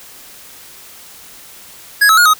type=tone with pitch steps; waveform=square; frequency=1663 / 1295 / 1434 / 1257 Hz; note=G#6 / E6 / F6 / D#6; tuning=+2 / -31 / +45 / +17 cents; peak=-7 dBFS; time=2.01-2.338 s; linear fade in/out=10 ms; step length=82 ms; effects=white hiss -38 dBFS RMS until 2.39 s